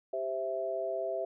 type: chord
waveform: sine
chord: C major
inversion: second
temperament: equal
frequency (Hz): 392 / 523.3 / 659.3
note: G4 / C5 / E5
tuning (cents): 0 / 0 / 0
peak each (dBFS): -38 / -38 / -33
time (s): 0.13-1.25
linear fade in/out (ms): 5
effects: none